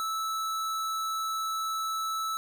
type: tone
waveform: square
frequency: 1311 Hz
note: E6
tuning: 10 cents flat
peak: -30 dBFS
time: 0-2.37 s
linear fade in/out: 0 ms
effects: none